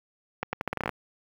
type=accelerating click train; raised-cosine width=0.5 ms; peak=-13 dBFS; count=11; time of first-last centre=0.43-0.892 s; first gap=100 ms; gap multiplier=0.81; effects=high-pass 60 Hz 12 dB/octave + 7-bit